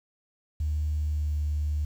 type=tone with pitch glide; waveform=sine; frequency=75.8 to 74.93 Hz; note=D#2 to D2; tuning=-45 to +35 cents; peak=-24 dBFS; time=0.6-1.85 s; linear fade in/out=5 ms; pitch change=-20 cents; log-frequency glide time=0.97-1.37 s; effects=tanh soft clip ceiling -20 dBFS + 9-bit